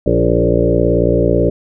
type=harmonic tone with a mistuned harmonic; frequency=58.27 Hz; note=A#1; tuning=in tune; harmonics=1 / 2 / 3 / 5 / 6 / 7 / 8 / 9 / 10; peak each=-19 / -19 / -19 / -19 / -19 / -19 / -19 / -19 / -19 dBFS; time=0.06-1.5 s; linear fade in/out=5 ms; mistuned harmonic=7; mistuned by=+17 cents; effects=none